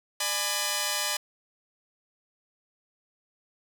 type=chord; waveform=5% pulse; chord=G# diminished; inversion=second; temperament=just; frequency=598 / 830.6 / 996.7 Hz; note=D5 / G#5 / B5; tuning=+31 / 0 / +16 cents; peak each=-20 dBFS; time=0.2-1.17 s; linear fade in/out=5 ms; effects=none